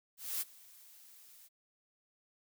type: noise with ADSR envelope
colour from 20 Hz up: blue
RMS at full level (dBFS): -35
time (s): 0.17-1.49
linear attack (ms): 240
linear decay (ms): 28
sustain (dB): -23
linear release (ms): 28
effects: none